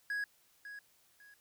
triangle tone with echo, 1661.2 Hz, G#6, in tune, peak -32 dBFS, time 0.1-0.24 s, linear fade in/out 2 ms, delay 550 ms, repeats 2, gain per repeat -11 dB, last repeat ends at 1.34 s, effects white hiss -69 dBFS RMS until 1.4 s

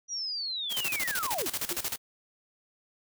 sine linear sweep, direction down, 5850 to 196.6 Hz, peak -31 dBFS, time 0.08-1.49 s, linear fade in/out 50 ms
white noise with tremolo, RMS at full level -31 dBFS, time 0.69-1.98 s, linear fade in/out 50 ms, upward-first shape square, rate 13 Hz, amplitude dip 80%
sine tone with exponential decay, 348.8 Hz, F4, 2 cents flat, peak -31 dBFS, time 1.71-1.82 s, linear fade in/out 5 ms, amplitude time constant 22 ms
effects none

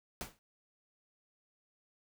pink noise with exponential decay, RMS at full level -38 dBFS, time 0.21-0.39 s, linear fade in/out 0 ms, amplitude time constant 37 ms, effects none

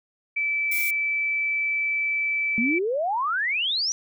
sine tone, 2315 Hz, D7, 25 cents flat, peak -22 dBFS, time 0.36-2.79 s, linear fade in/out 10 ms
violet noise, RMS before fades -30 dBFS, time 0.71-0.91 s, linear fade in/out 10 ms
sine exponential sweep, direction up, 217.7 to 5980 Hz, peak -22 dBFS, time 2.58-3.92 s, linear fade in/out 0 ms
effects none

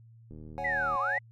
click train, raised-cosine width 3 ms, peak -34 dBFS, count 51, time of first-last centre 0.31-0.954 s, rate 77.6 Hz
triangle chord, C# suspended fourth, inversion none, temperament equal, 554.4 / 740 / 830.6 Hz, C#5 / F#5 / G#5, 0 / 0 / 0 cents, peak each -35 dBFS, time 0.58-1.18 s, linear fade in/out 0 ms
sine linear two-way sweep, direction down then up, 2030 to 1018 to 2030 Hz, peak -27 dBFS, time 0.64-1.19 s, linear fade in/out 10 ms, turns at 0.99 s
effects added 114 Hz sine -51 dBFS peak until 1.31 s + MP3 96 kbps

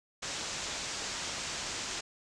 white low-pass noise, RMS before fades -38 dBFS, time 0.22-2.01 s, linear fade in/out 10 ms, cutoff 7600 Hz, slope 48 dB/octave, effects none

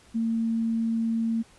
sine tone, 227.1 Hz, A#3, 45 cents flat, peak -23 dBFS, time 0.14-1.43 s, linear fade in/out 20 ms, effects pink hiss -56 dBFS RMS until 1.58 s + resampled to 24000 Hz

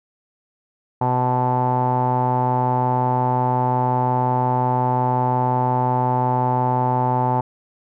sawtooth tone with low-pass filter, 125.6 Hz, B2, 30 cents sharp, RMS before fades -19 dBFS, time 1.01-7.41 s, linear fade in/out 5 ms, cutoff 870 Hz, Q 8.9, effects none

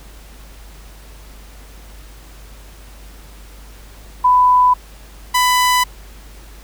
sine / sawtooth tone pair in turn, 997 / 997 Hz, B5 / B5, +16 / +16 cents, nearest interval unison, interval 0 cents, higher neither, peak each -8 dBFS, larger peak neither, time 4.24-4.74 / 5.34-5.84 s, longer neither, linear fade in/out 10 ms, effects added 50 Hz sine -37 dBFS peak until 6.63 s + pink hiss -44 dBFS RMS until 6.63 s

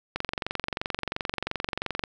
click train, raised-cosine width 0.3 ms, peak -12 dBFS, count 44, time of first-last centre 0.16-2.038 s, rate 22.9 Hz, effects none

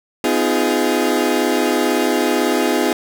30% pulse chord, F half-diminished seventh, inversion second, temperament equal with one note detuned, 253.2 / 311.1 / 349.2 / 415.3 Hz, Cb4 / Eb4 / F4 / Ab4, +43 / 0 / 0 / 0 cents, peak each -18 dBFS, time 0.24-2.93 s, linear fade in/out 2 ms, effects none

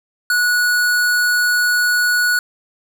square tone, 1465 Hz, F#6, 18 cents flat, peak -14 dBFS, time 0.3-2.39 s, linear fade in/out 2 ms, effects none

